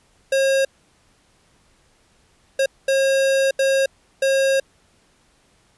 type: tone bursts at uneven times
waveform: square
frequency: 540 Hz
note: C#5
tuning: 45 cents flat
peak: -16 dBFS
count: 5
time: 0.32-0.65 / 2.59-2.66 / 2.88-3.51 / 3.59-3.86 / 4.22-4.6 s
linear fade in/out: 5 ms
effects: pink hiss -59 dBFS RMS until 5.77 s + resampled to 24000 Hz